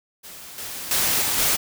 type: noise with level steps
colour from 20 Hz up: white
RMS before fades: -40 / -33 / -21 / -23 / -20 dBFS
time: 0.23-1.57 s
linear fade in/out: 20 ms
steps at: 0.58 / 0.91 / 1.22 / 1.38 s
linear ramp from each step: 2 ms
effects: none